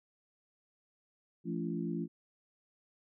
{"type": "harmonic tone with a mistuned harmonic", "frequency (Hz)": 56.9, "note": "A#1", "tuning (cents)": -41, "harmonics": [3, 4, 5, 6], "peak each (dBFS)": [-37, -39, -40, -40], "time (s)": [1.44, 2.08], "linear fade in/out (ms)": 50, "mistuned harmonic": 4, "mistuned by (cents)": -63, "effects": []}